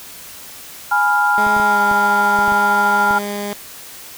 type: chord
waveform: sine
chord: F diminished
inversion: first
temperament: equal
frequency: 830.6 / 987.8 / 1396.9 Hz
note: Ab5 / Cb6 / F6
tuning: 0 / 0 / 0 cents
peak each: -16 / -21 / -15 dBFS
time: 0.91-3.19 s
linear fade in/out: 10 ms
type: tone with pitch glide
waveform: 15% pulse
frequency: 209.9 to 204.3 Hz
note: G#3 to G#3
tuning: +19 to -28 cents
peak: -16 dBFS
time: 1.38-3.53 s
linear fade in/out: 0 ms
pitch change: -47 cents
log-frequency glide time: 1.62-1.8 s
type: clicks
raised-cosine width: 3 ms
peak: -18 dBFS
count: 8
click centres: 1.467 / 1.566 / 1.599 / 1.914 / 2.389 / 2.48 / 2.521 / 3.109 s
effects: white hiss -36 dBFS RMS until 4.17 s